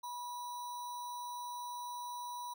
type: tone with sample-and-hold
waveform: sine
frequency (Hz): 974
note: B5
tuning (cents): -24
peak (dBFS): -40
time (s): 0.03-2.54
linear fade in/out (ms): 10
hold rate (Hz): 4900
effects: none